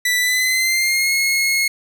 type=tone with pitch glide; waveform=sawtooth; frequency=1975.5 to 2167 Hz; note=B6 to C#7; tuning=0 to -40 cents; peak=-12 dBFS; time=0.05-1.68 s; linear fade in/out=5 ms; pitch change=+160 cents; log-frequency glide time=0.18-1.12 s; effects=none